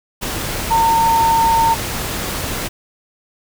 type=tone in noise; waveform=sine; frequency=911 Hz; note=A#5; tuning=40 cents flat; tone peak=-11 dBFS; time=0.7-1.75 s; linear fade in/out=20 ms; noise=pink; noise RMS=-23 dBFS; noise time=0.21-2.69 s; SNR=+9 dB; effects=none